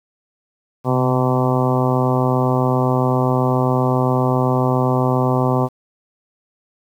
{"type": "harmonic tone with a mistuned harmonic", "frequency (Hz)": 127.5, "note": "C3", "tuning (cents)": -44, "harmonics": [1, 2, 3, 4, 5, 6, 7, 8, 9], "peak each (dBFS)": [-18, -21, -23, -24, -25, -26, -26, -27, -28], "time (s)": [0.84, 5.69], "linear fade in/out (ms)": 50, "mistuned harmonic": 1, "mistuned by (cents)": 38, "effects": ["8-bit"]}